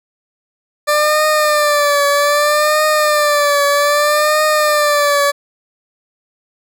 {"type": "tone with vibrato", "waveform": "20% pulse", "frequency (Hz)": 592, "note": "D5", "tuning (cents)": 14, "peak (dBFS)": -6, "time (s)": [0.87, 5.32], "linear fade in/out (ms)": 20, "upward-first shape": "triangle", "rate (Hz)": 0.63, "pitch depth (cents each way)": 70, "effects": []}